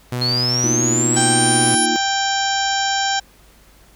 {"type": "tone with pitch glide", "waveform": "sawtooth", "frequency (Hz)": [123.47, 124.47], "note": ["B2", "B2"], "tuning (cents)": [0, 14], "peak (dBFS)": -17, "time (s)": [0.12, 1.75], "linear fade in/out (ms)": 5, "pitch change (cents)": 14, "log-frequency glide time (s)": [0.63, 1.12]}
{"type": "linear sweep", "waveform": "sine", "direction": "up", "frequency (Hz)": [4200, 10548], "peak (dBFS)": -17, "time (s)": [0.21, 1.86], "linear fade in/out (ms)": 10}
{"type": "chord", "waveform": "sine", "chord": "Bb suspended fourth", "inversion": "none", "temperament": "equal", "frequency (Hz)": [233.1, 311.1, 349.2], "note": ["Bb3", "Eb4", "F4"], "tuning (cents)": [0, 0, 0], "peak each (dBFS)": [-24, -24, -24], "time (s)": [0.64, 1.96], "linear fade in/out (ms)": 0}
{"type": "harmonic tone", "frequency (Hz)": 785, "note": "G5", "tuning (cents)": 2, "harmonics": [1, 2, 3, 4, 5, 6, 7, 8, 9], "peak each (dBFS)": [-20, -23, -34, -26, -29, -34, -26, -36, -28], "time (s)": [1.16, 3.2], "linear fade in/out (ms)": 10}
{"effects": ["added 50 Hz sine -51 dBFS peak until 3.95 s", "pink hiss -51 dBFS RMS until 3.95 s"]}